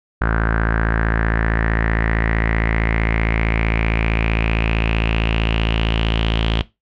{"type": "tone with low-pass filter sweep", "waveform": "sawtooth", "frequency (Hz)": 55.4, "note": "A1", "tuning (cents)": 13, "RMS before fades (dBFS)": -18, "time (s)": [0.21, 6.62], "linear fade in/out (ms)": 5, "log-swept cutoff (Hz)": [1500, 3200], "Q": 6.6, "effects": ["noise-tail reverb RT60 0.2 s tail -18 dB re dry"]}